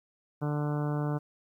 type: harmonic tone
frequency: 147.9 Hz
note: D3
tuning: 13 cents sharp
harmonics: 1 / 2 / 3 / 4 / 5 / 6 / 7 / 8 / 9 / 10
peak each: -29 / -35 / -39 / -41 / -43 / -45 / -46 / -47 / -48 / -49 dBFS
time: 0.41-1.19 s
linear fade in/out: 20 ms
effects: 11-bit